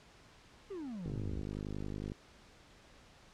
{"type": "exponential sweep", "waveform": "triangle", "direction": "down", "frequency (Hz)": [418.2, 61.74], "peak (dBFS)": -38, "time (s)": [0.7, 1.42], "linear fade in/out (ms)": 10}
{"type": "click train", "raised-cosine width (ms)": 3, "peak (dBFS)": -28, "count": 55, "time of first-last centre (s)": [1.06, 2.119], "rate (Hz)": 51}
{"effects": ["pink hiss -60 dBFS RMS until 3.33 s", "low-pass 6000 Hz 12 dB/octave"]}